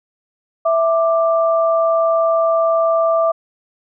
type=tone pair together; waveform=sine; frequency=658.8 / 1180 Hz; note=E5 / D6; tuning=-1 / +8 cents; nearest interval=minor seventh; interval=1009 cents; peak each=-13 / -19 dBFS; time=0.65-3.32 s; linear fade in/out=10 ms; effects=none